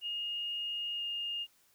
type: tone with pitch glide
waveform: sine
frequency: 2849 to 2831 Hz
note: F7 to F7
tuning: +34 to +23 cents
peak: -34 dBFS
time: 0.01-1.47 s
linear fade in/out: 50 ms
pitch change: -11 cents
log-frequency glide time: 0.96-1.02 s
effects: white hiss -68 dBFS RMS until 1.74 s